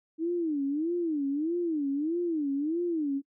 sine tone with vibrato, 311.1 Hz, D#4, in tune, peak -26 dBFS, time 0.18-3.22 s, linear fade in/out 50 ms, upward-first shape sine, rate 1.6 Hz, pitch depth 210 cents each way, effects noise-tail reverb RT60 0.1 s tail -22 dB re dry

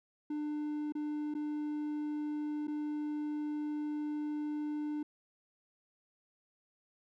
triangle tone with dropouts, 298.9 Hz, D4, 31 cents sharp, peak -32 dBFS, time 0.3-5.03 s, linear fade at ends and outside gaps 5 ms, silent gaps 0.923-0.951 / 1.341-1.349 / 2.672-2.679 s, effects none

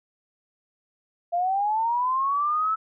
sine linear sweep, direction up, 680 to 1318 Hz, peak -21 dBFS, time 1.32-2.76 s, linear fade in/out 20 ms, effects none

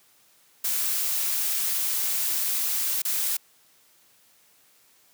blue noise with dropouts, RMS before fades -26 dBFS, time 0.64-3.37 s, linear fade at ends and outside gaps 5 ms, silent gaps 3.02-3.05 s, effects white hiss -60 dBFS RMS until 5.13 s + high-pass 100 Hz 12 dB/octave

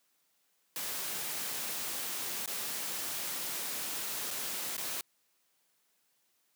white noise with dropouts, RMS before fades -37 dBFS, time 0.76-5.01 s, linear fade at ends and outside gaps 1 ms, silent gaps 2.46-2.476 / 4.306-4.31 / 4.767-4.779 s, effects white hiss -74 dBFS RMS until 6.55 s + high-pass 150 Hz 12 dB/octave

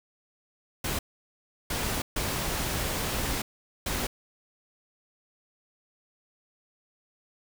pink noise bursts at uneven times, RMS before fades -30 dBFS, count 4, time 0.84-0.99 / 1.7-2.02 / 2.16-3.42 / 3.86-4.07 s, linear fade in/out 5 ms, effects none

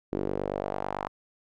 sawtooth tone with band-pass filter sweep, 49 Hz, G1, in tune, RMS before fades -32 dBFS, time 0.12-1.08 s, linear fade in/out 10 ms, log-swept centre 350 to 970 Hz, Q 2.3, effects none

